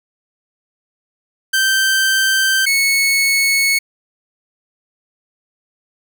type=tone pair in turn; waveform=sawtooth; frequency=1558 / 2203 Hz; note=G6 / C#7; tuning=-11 / -11 cents; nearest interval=tritone; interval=600 cents; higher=second; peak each=-9 dBFS; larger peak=neither; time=1.53-2.66 / 2.66-3.79 s; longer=neither; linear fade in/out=10 ms; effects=none